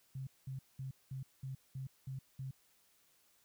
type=tone bursts; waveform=sine; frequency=132.9 Hz; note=C3; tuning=27 cents sharp; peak=-40 dBFS; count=8; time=0.15-2.51 s; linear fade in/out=5 ms; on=120 ms; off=200 ms; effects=white hiss -71 dBFS RMS until 3.44 s